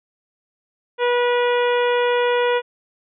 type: harmonic tone with a mistuned harmonic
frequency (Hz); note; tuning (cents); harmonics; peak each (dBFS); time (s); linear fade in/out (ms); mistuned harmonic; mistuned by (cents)
486.4; B4; -26; 1 / 2 / 3 / 4 / 5 / 6 / 7; -17 / -23 / -27 / -29 / -31 / -33 / -34; 0.98-2.62; 50; 6; -20
effects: none